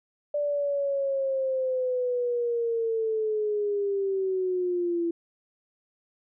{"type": "linear sweep", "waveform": "sine", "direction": "down", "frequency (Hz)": [587.3, 335.5], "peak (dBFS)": -24, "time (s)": [0.34, 5.11], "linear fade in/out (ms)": 5, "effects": []}